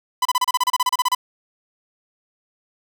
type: tone bursts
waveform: 45% pulse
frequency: 1000 Hz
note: B5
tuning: 21 cents sharp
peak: -15 dBFS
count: 15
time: 0.22-1.149 s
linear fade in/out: 5 ms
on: 33 ms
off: 31 ms
effects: none